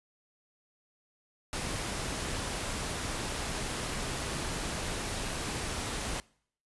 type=noise; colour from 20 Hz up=pink; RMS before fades=-35 dBFS; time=1.53-6.2 s; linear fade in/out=0 ms; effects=noise-tail reverb RT60 0.6 s tail -24 dB re dry + resampled to 24000 Hz